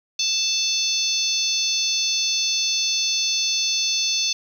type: harmonic tone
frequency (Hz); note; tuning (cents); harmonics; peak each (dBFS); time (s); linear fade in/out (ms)
880; A5; 0; 3 / 4 / 5 / 6 / 7; -29 / -26 / -24 / -28 / -25; 0.19-4.33; 5
effects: 8-bit